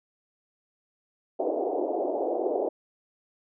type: band-pass noise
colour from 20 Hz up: pink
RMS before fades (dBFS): -28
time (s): 1.39-2.69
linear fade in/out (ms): 10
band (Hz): 320 to 740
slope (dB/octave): 48
effects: none